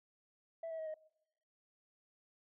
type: tone with pitch steps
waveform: sine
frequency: 659.3 / 647.2 / 635.4 / 623.7 Hz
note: E5 / E5 / D#5 / D#5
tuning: 0 / -32 / +36 / +4 cents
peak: -38 dBFS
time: 0.63-0.942 s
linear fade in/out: 5 ms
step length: 78 ms
effects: noise-tail reverb RT60 0.8 s tail -23 dB re dry + tanh soft clip ceiling -38 dBFS